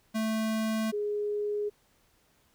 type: tone pair in turn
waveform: square / sine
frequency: 220 / 415.3 Hz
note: A3 / G#4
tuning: 0 / 0 cents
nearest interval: major seventh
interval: 1100 cents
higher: second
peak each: -28 dBFS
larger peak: neither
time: 0.14-0.92 / 0.92-1.7 s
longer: neither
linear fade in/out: 20 ms
effects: pink hiss -67 dBFS RMS until 2.54 s